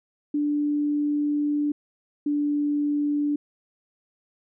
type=tone pair in turn; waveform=sine; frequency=293.7 / 292.3 Hz; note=D4 / D4; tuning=0 / -8 cents; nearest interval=unison; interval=8 cents; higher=first; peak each=-21 dBFS; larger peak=neither; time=0.34-1.72 / 2.26-3.36 s; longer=first; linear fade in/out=5 ms; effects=none